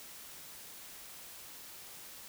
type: silence
effects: white hiss -50 dBFS RMS until 2.28 s